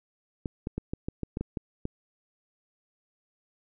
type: clicks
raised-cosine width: 3 ms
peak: -18 dBFS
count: 10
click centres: 0.458 / 0.671 / 0.78 / 0.935 / 1.085 / 1.233 / 1.371 / 1.41 / 1.572 / 1.854 s
effects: none